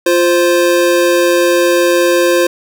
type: tone pair together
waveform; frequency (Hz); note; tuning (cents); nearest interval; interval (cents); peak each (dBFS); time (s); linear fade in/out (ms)
square; 348.6 / 523.3; F4 / C5; -3 / 0; perfect fifth; 703; -12; 0.06-2.47; 5
effects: none